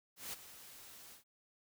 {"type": "noise with ADSR envelope", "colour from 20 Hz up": "white", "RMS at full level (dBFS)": -42, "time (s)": [0.16, 1.24], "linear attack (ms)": 170, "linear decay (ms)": 18, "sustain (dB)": -13, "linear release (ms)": 120, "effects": []}